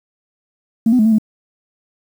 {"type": "tone with pitch steps", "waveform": "sine", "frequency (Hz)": [225.8, 251.9, 215.3, 223.6, 216], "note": ["A3", "B3", "A3", "A3", "A3"], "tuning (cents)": [45, 34, -37, 28, -32], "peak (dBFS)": -8, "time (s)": [0.86, 1.185], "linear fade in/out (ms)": 5, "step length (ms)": 65, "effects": ["tanh soft clip ceiling -5 dBFS", "7-bit"]}